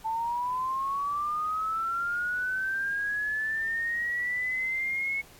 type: linear sweep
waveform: sine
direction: up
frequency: 880 to 2200 Hz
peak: -27 dBFS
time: 0.04-5.22 s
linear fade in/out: 20 ms
effects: pink hiss -53 dBFS RMS until 5.39 s + AAC 64 kbps